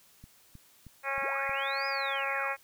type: click train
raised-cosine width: 5 ms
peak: -36 dBFS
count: 5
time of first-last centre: 0.24-1.494 s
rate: 3.19 Hz
type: harmonic tone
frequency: 273.9 Hz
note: C#4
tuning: 21 cents flat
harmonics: 2 / 3 / 4 / 5 / 6 / 7 / 8 / 9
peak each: -38 / -38 / -38 / -38 / -38 / -38 / -38 / -38 dBFS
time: 1.03-2.57 s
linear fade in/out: 50 ms
type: linear two-way sweep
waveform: sine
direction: up then down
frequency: 77.9 to 5070 to 784 Hz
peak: -39 dBFS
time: 1.21-2.51 s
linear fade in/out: 50 ms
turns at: 1.87 s
effects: white hiss -61 dBFS RMS until 2.63 s